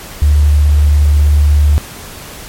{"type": "tone", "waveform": "sine", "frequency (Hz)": 73.6, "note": "D2", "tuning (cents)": 4, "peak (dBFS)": -5, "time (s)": [0.22, 1.78], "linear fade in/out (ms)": 0, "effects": ["pink hiss -30 dBFS RMS until 2.48 s", "MP3 64 kbps"]}